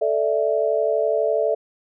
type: chord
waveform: sine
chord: A suspended fourth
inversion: none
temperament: equal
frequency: 440 / 587.3 / 659.3 Hz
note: A4 / D5 / E5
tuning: 0 / 0 / 0 cents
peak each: -22 dBFS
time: 0.01-1.55 s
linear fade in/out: 10 ms
effects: none